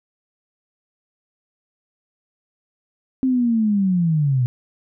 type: linear sweep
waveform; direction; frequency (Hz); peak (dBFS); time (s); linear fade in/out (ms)
sine; down; 264.9 to 120; -15; 3.23-4.46; 0
effects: none